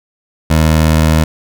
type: tone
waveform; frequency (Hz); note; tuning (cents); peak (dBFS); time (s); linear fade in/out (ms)
20% pulse; 78.9; D#2; +25; -3; 0.5-1.24; 5
effects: none